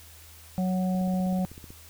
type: harmonic tone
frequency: 185 Hz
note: F#3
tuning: in tune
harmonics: 1 / 3 / 4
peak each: -24 / -36 / -36 dBFS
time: 0.58-1.45 s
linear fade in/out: 0 ms
type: click train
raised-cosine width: 3 ms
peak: -32 dBFS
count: 13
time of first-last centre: 0.95-1.705 s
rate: 15.9 Hz
effects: added 80 Hz sine -51 dBFS peak until 1.89 s + white hiss -51 dBFS RMS until 1.89 s